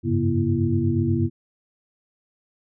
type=tone cluster; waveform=sine; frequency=95.3 / 103.6 / 137.8 / 239.8 / 334.7 Hz; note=G2 / G#2 / C#3 / A#3 / E4; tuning=-48 / -4 / -10 / +49 / +26 cents; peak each=-25 dBFS; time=0.03-1.3 s; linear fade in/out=50 ms; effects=none